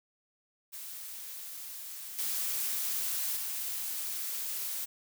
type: noise with level steps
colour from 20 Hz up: blue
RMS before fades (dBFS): -43 / -33 / -36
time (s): 0.72-4.86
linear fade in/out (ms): 20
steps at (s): 2.18 / 3.36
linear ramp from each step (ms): 10
effects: none